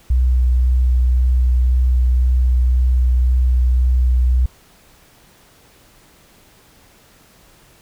sine tone with vibrato, 62.4 Hz, B1, 19 cents sharp, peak -11 dBFS, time 0.1-4.46 s, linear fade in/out 5 ms, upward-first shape sine, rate 1.9 Hz, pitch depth 12 cents each way, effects pink hiss -50 dBFS RMS until 7.81 s

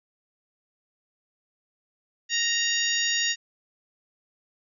harmonic tone with a mistuned harmonic, 932.3 Hz, A#5, in tune, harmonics 2 / 3 / 4 / 5 / 6 / 7, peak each -28 / -29 / -30 / -33 / -31 / -30 dBFS, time 2.29-3.36 s, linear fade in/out 50 ms, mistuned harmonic 7, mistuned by +72 cents, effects none

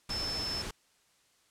sine tone in noise, 5274 Hz, E8, in tune, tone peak -33 dBFS, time 0.1-0.62 s, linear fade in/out 5 ms, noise pink, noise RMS -39 dBFS, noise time 0.09-0.71 s, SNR +3 dB, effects white hiss -68 dBFS RMS until 1.5 s + low-pass 9000 Hz 12 dB/octave

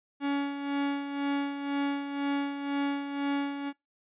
45% pulse tone with tremolo, 282 Hz, C#4, 30 cents sharp, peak -26 dBFS, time 0.2-3.73 s, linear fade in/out 50 ms, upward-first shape sine, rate 2 Hz, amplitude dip 60%, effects noise-tail reverb RT60 0.2 s tail -23 dB re dry + resampled to 8000 Hz

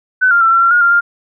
sine tone with pitch steps, 1509 / 1396 / 1340 / 1358 / 1369 / 1434 / 1390 / 1402 Hz, F#6 / F6 / E6 / F6 / F6 / F6 / F6 / F6, +34 / -1 / +28 / -49 / -35 / +45 / -9 / +6 cents, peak -7 dBFS, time 0.21-1.01 s, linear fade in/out 20 ms, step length 100 ms, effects none

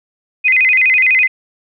sine tone with vibrato, 2260 Hz, C#7, 33 cents sharp, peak -8 dBFS, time 0.44-1.28 s, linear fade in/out 20 ms, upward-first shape square, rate 12 Hz, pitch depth 170 cents each way, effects none

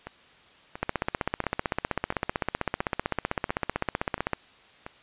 two click trains, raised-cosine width 0.5 ms, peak -21 / -10 dBFS, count 8 / 56, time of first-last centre 0.07-4.865 / 0.83-4.333 s, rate 1.46 / 15.7 Hz, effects white hiss -55 dBFS RMS until 5.02 s + resampled to 8000 Hz

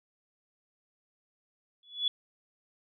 sine tone with exponential growth, 3414 Hz, G#7, 47 cents sharp, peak -22 dBFS, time 1.83-2.08 s, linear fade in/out 2 ms, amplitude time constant 54 ms, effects none

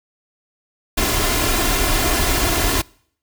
pink noise with comb filter, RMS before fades -18 dBFS, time 0.97-2.82 s, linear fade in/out 10 ms, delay 2.9 ms, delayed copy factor +0.6, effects noise-tail reverb RT60 0.6 s tail -25 dB re dry

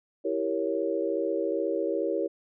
sine chord, E diminished seventh, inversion none, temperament equal, 329.6 / 392 / 466.2 / 554.4 Hz, E4 / G4 / Bb4 / Db5, 0 / 0 / 0 / 0 cents, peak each -31 dBFS, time 0.24-2.28 s, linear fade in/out 20 ms, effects none

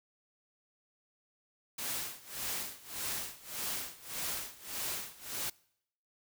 white noise with tremolo, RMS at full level -36 dBFS, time 1.78-5.5 s, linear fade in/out 5 ms, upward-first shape sine, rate 1.7 Hz, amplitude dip 90%, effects noise-tail reverb RT60 0.7 s tail -24 dB re dry

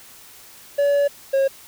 triangle tone pair in turn, 570 / 542.4 Hz, C#5 / C#5, +48 / -38 cents, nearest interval minor second, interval 86 cents, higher first, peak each -13 dBFS, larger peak neither, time 0.78-1.08 / 1.33-1.48 s, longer first, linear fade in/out 10 ms, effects white hiss -45 dBFS RMS until 1.67 s

